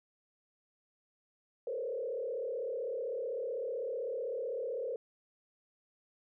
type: tone with frequency modulation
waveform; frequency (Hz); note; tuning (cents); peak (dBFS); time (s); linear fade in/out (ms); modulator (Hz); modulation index
sine; 493.9; B4; 0; -34; 1.67-4.96; 2; 35.8; 1.5
effects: none